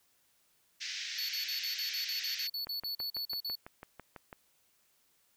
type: band-pass noise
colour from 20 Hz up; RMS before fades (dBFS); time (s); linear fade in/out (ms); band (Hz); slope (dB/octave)
white; -40; 0.8-2.48; 20; 1700 to 5900; 48
type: tone bursts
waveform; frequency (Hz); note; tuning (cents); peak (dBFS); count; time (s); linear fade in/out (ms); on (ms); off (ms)
square; 4435; C#8; 0; -35; 16; 1.18-3.555; 5; 110; 41
type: click train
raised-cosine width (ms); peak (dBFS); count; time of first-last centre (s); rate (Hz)
0.5; -30; 11; 2.67-4.328; 6.03
effects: white hiss -71 dBFS RMS until 5.36 s